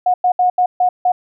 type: tone bursts at uneven times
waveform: sine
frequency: 726 Hz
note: F#5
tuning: 33 cents flat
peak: -10 dBFS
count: 6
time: 0.06-0.14 / 0.24-0.32 / 0.39-0.5 / 0.58-0.66 / 0.8-0.89 / 1.05-1.12 s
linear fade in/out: 5 ms
effects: none